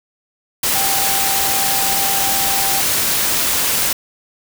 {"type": "tone in noise", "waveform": "sine", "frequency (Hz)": 784, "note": "G5", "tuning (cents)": 0, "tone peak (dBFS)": -23, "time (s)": [0.75, 2.81], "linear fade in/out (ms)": 5, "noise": "white", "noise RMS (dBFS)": -17, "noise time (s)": [0.63, 3.93], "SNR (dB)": -9, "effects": []}